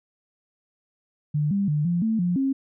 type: tone with pitch steps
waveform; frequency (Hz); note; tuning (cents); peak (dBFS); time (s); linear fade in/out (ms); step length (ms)
sine; 149 / 199.1 / 149.2 / 173.3 / 222.1 / 176.7 / 269.7; D3 / G3 / D3 / F3 / A3 / F3 / C#4; +25 / +27 / +28 / -13 / +16 / +21 / -47; -20; 1.34-2.53; 10; 170
effects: none